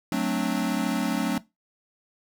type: chord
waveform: square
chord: D dominant seventh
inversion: first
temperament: equal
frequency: 185 / 220 / 261.6 / 293.7 Hz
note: F#3 / A3 / C4 / D4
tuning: 0 / 0 / 0 / 0 cents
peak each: -30 dBFS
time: 0.12-1.38 s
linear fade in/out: 2 ms
effects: noise-tail reverb RT60 0.2 s tail -18 dB re dry